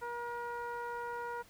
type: tone with low-pass filter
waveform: 15% pulse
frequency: 476.7 Hz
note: A#4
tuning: 39 cents sharp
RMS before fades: -40 dBFS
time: 0.01-1.43 s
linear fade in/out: 20 ms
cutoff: 1200 Hz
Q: 1.7
effects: pink hiss -61 dBFS RMS until 1.49 s